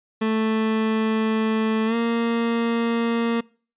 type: tone with pitch glide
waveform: 30% pulse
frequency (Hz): 220 to 232.1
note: A3 to A#3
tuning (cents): 0 to -7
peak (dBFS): -17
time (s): 0.21-3.41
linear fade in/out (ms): 10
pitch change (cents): +93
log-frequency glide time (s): 1.86-1.95
effects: noise-tail reverb RT60 0.4 s tail -24 dB re dry + resampled to 8000 Hz